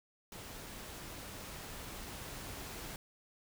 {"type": "noise with level ramp", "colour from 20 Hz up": "pink", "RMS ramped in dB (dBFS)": [-48, -45], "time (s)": [0.32, 2.96], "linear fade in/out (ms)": 2, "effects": []}